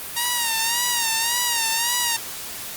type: tone with vibrato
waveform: 5% pulse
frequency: 934 Hz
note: A#5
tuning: 3 cents sharp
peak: -8 dBFS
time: 0.16-2.17 s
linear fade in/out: 10 ms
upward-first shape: sine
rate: 1.8 Hz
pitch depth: 74 cents each way
effects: white hiss -33 dBFS RMS until 2.76 s + Opus 32 kbps

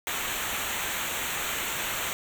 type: noise with comb filter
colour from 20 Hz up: pink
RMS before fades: -31 dBFS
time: 0.07-2.13 s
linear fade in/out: 0 ms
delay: 0.2 ms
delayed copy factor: -0.8
effects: none

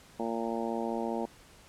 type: harmonic tone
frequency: 115 Hz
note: A#2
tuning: 23 cents flat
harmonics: 2 / 3 / 4 / 5 / 6 / 7 / 8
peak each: -35 / -37 / -38 / -39 / -40 / -40 / -41 dBFS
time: 0.19-1.26 s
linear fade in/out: 10 ms
effects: pink hiss -56 dBFS RMS until 1.68 s + low-pass 11000 Hz 12 dB/octave

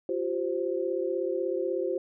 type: chord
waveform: sine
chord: F suspended second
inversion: none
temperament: equal with one note detuned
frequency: 349.2 / 385.5 / 523.3 Hz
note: F4 / G4 / C5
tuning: 0 / -29 / 0 cents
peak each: -31 dBFS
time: 0.09-1.98 s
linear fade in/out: 2 ms
effects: none

